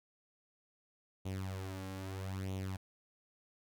sawtooth tone with flanger, 95.2 Hz, F#2, 50 cents sharp, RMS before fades -41 dBFS, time 1.25-2.77 s, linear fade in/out 10 ms, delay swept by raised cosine 0.3 to 3.7 ms, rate 0.78 Hz, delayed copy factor +0.7, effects none

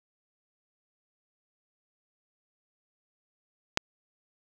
click, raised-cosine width 0.2 ms, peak -5 dBFS, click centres 3.774 s, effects none

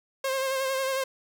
sawtooth tone with vibrato, 532 Hz, C5, 29 cents sharp, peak -22 dBFS, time 0.24-1.04 s, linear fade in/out 5 ms, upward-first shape sine, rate 11 Hz, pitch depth 32 cents each way, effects none

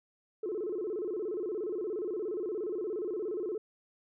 sine tone with vibrato, 392 Hz, G4, in tune, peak -31 dBFS, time 0.43-3.58 s, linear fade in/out 5 ms, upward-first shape square, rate 17 Hz, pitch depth 180 cents each way, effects tanh soft clip ceiling -28 dBFS

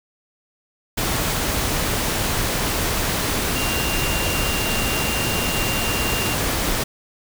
sine tone in noise, 2782 Hz, F7, 7 cents flat, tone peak -27 dBFS, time 3.55-6.35 s, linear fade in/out 10 ms, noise pink, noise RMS -22 dBFS, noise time 0.97-6.84 s, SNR -8 dB, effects none

